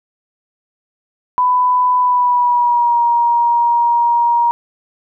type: tone with pitch glide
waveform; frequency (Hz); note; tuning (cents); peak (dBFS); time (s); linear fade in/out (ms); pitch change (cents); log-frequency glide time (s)
sine; 997 to 945.4; B5 to A#5; +16 to +24; -10; 1.38-4.51; 0; -92; 1.99-3
effects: none